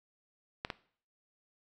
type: clicks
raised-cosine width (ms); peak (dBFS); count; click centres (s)
0.3; -18 / -19; 2; 0.649 / 0.702
effects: noise-tail reverb RT60 0.5 s tail -18 dB re dry